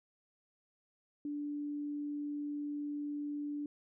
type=tone; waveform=sine; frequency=292.1 Hz; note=D4; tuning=9 cents flat; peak=-36 dBFS; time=1.25-3.66 s; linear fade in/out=2 ms; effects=none